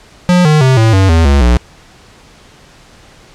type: tone with pitch steps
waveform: square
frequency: 178.8 / 152.98 / 130.89 / 111.99 / 95.82 / 81.98 / 70.14 / 60.01 Hz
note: F3 / D#3 / C3 / A2 / G2 / E2 / C#2 / B1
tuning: +41 / -29 / +1 / +31 / -39 / -9 / +21 / -49 cents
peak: -6 dBFS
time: 0.29-1.57 s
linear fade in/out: 0 ms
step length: 160 ms
effects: pink hiss -41 dBFS RMS until 3.34 s + low-pass 7000 Hz 12 dB/octave